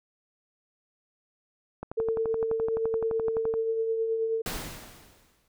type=click train; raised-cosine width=1 ms; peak=-21 dBFS; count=21; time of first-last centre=1.83-3.539 s; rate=11.7 Hz
type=tone with tremolo; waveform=sine; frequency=449.5 Hz; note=A4; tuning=37 cents sharp; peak=-23 dBFS; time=1.97-4.42 s; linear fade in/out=10 ms; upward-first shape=triangle; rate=9.4 Hz; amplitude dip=45%
type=noise with exponential decay; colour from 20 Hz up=pink; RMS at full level=-31 dBFS; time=4.46-5.48 s; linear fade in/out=2 ms; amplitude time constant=220 ms
effects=none